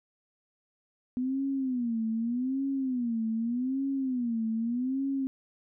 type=tone with vibrato; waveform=sine; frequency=246.9 Hz; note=B3; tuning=in tune; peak=-27 dBFS; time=1.17-5.27 s; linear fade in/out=0 ms; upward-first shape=sine; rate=0.83 Hz; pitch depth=180 cents each way; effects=none